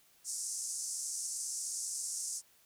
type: band-pass noise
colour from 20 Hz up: white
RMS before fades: -39 dBFS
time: 0.24-2.42 s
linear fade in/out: 50 ms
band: 5500 to 9600 Hz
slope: 48 dB/octave
effects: white hiss -66 dBFS RMS until 2.65 s